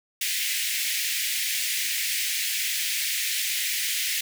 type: high-pass noise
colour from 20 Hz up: pink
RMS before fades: -27 dBFS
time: 0.21-4.21 s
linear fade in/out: 5 ms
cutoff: 1900 Hz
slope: 48 dB/octave
effects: none